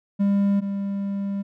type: tone pair in turn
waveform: triangle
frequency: 200 / 198.73 Hz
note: G3 / G3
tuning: +35 / +24 cents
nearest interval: unison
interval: 11 cents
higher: first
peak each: -15 / -22 dBFS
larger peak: first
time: 0.19-0.61 / 0.61-1.43 s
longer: second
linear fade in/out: 20 ms
effects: none